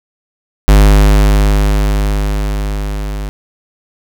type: tone with level ramp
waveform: square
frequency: 50.8 Hz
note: G#1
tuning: 38 cents flat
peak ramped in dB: -3 to -19 dBFS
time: 0.68-3.29 s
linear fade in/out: 0 ms
effects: none